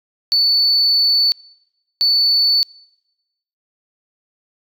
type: tone bursts at uneven times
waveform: sine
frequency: 4481 Hz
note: C#8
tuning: 18 cents sharp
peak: -10 dBFS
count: 2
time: 0.32-1.32 / 2.01-2.63 s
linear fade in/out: 0 ms
effects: noise-tail reverb RT60 1.0 s tail -26 dB re dry + tanh soft clip ceiling -8 dBFS